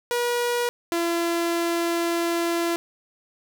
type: tone pair in turn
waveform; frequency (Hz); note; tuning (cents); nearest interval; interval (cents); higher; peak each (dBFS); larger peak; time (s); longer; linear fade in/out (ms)
sawtooth; 481.6 / 339.3; B4 / F4; -44 / -50; tritone; 606; first; -18; neither; 0.11-0.69 / 0.92-2.76; second; 0
effects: 10-bit